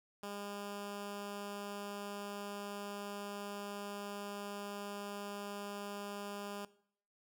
10% pulse tone, 202.9 Hz, G#3, 40 cents flat, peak -34 dBFS, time 0.23-6.65 s, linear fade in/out 2 ms, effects noise-tail reverb RT60 0.6 s tail -19 dB re dry

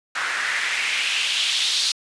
white noise with band-pass filter sweep, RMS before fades -23 dBFS, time 0.15-1.92 s, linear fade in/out 5 ms, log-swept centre 1500 to 4200 Hz, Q 2.9, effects resampled to 22050 Hz

